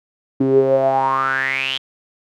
sawtooth tone with band-pass filter sweep, 133.6 Hz, C3, 36 cents sharp, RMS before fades -17 dBFS, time 0.4-1.78 s, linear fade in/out 10 ms, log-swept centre 300 to 3300 Hz, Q 9.8, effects none

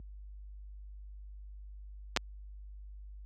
clicks, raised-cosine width 0.2 ms, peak -10 dBFS, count 2, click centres 2.164 / 2.172 s, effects added 50 Hz sine -26 dBFS peak until 3.25 s + high-pass 150 Hz 12 dB/octave

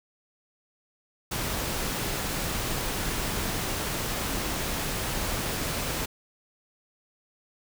pink noise, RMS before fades -30 dBFS, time 1.31-6.06 s, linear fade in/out 10 ms, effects none

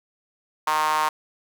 sawtooth tone with high-pass filter, 154.3 Hz, D#3, 14 cents flat, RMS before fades -22 dBFS, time 0.67-1.09 s, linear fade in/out 5 ms, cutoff 990 Hz, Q 5.9, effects none

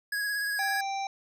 square tone with vibrato, 1661.2 Hz, G#6, in tune, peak -29 dBFS, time 0.12-0.81 s, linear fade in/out 5 ms, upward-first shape sine, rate 17 Hz, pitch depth 21 cents each way
harmonic tone, 784 Hz, G5, in tune, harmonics 1 / 3 / 5 / 7 / 8, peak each -30 / -40 / -44 / -47 / -48 dBFS, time 0.59-1.07 s, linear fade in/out 2 ms
effects none

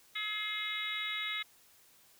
harmonic tone with a mistuned harmonic, 423.2 Hz, G#4, 33 cents sharp, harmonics 3 / 4 / 5 / 6 / 7 / 8 / 9, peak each -45 / -46 / -37 / -48 / -48 / -43 / -40 dBFS, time 0.15-1.43 s, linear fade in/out 10 ms, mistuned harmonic 3, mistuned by +16 cents, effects white hiss -63 dBFS RMS until 2.19 s

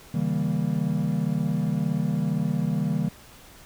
triangle chord, C# diminished seventh, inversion none, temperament equal with one note detuned, 138.59 / 160.58 / 196 / 233.1 Hz, C#3 / E3 / G3 / Bb3, 0 / -45 / 0 / 0 cents, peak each -28 / -24 / -26 / -28 dBFS, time 0.14-3.09 s, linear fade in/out 5 ms, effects pink hiss -49 dBFS RMS until 3.65 s

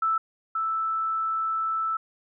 sine tone pair in turn, 1318.5 / 1318.5 Hz, E6 / E6, 0 / 0 cents, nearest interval unison, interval 0 cents, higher neither, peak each -21 / -24 dBFS, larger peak first, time 0.02-0.18 / 0.55-1.97 s, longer second, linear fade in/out 5 ms, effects none

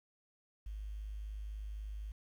sine tone with quantisation, 51.91 Hz, G#1, in tune, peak -40 dBFS, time 0.66-2.12 s, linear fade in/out 5 ms, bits 11, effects none

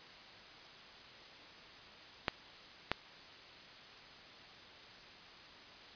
clicks, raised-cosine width 0.3 ms, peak -14 dBFS, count 2, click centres 2.282 / 2.916 s, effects white hiss -54 dBFS RMS until 5.95 s + resampled to 11025 Hz

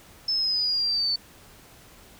sine exponential sweep, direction down, 5274 to 4478 Hz, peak -22 dBFS, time 0.28-1.16 s, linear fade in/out 5 ms, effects pink hiss -51 dBFS RMS until 2.19 s

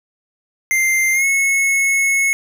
square tone with pitch glide, 2093 to 2189 Hz, C7 to C#7, 0 to -22 cents, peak -14 dBFS, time 0.71-2.33 s, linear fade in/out 0 ms, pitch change +78 cents, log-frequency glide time 1.13-1.25 s, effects none

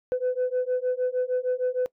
sine beating tone pair, 500 / 506.5 Hz, B4 / B4, +21 / +44 cents, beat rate 6.5 Hz, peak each -25 dBFS, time 0.12-1.86 s, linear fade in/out 0 ms, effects noise-tail reverb RT60 0.1 s tail -22 dB re dry + tanh soft clip ceiling -19 dBFS

